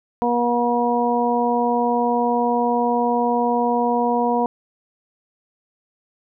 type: harmonic tone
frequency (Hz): 240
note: B3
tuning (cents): -49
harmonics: 1 / 2 / 3 / 4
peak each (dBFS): -22 / -22 / -22 / -22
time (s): 0.22-4.46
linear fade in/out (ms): 0
effects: none

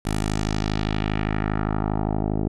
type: tone with low-pass filter sweep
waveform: 10% pulse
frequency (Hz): 52.5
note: G#1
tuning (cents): +19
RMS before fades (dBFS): -24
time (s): 0.05-2.48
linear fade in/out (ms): 5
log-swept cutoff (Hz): 11000 to 480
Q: 1.6
effects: none

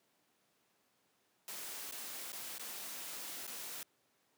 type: noise with dropouts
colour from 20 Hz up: white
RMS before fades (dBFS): -45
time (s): 1.48-3.83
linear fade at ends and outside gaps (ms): 1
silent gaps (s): 1.912-1.922 / 2.32-2.329 / 2.582-2.595 / 3.468-3.476
effects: pink hiss -75 dBFS RMS until 4.37 s + high-pass 200 Hz 12 dB/octave

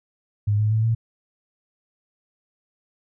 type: tone with pitch steps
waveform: sine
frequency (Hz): 103.7 / 106.92 / 110.25 / 113.68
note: G#2 / A2 / A2 / A#2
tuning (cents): -2 / -49 / +4 / -43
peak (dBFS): -17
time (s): 0.47-0.95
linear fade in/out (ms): 10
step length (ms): 120
effects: none

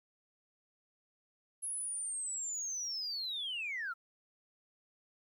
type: linear sweep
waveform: sine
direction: down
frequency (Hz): 10690 to 1300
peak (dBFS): -35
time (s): 1.62-3.94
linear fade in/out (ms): 20
effects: tanh soft clip ceiling -32 dBFS + 12-bit

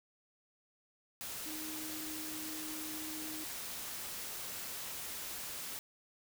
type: tone in noise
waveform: sine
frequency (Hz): 311.1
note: D#4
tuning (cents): 0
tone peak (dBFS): -45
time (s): 1.46-3.44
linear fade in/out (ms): 0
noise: white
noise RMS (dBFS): -43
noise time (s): 1.21-5.79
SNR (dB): -5
effects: none

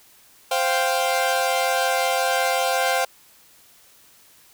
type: chord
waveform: sawtooth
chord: C suspended fourth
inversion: none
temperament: equal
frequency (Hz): 523.3 / 698.5 / 784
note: C5 / F5 / G5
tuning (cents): 0 / 0 / 0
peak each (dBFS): -20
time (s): 0.51-3.05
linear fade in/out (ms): 5
effects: white hiss -53 dBFS RMS until 4.53 s

